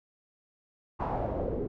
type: noise with low-pass filter sweep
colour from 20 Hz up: pink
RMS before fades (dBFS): -32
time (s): 0.99-1.68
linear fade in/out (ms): 20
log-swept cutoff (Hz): 1000 to 380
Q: 3.1
effects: none